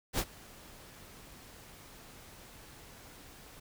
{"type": "noise with ADSR envelope", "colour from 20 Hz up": "pink", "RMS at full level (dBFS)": -30, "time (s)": [0.13, 3.6], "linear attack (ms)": 59, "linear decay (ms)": 54, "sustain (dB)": -23, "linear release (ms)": 8, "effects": []}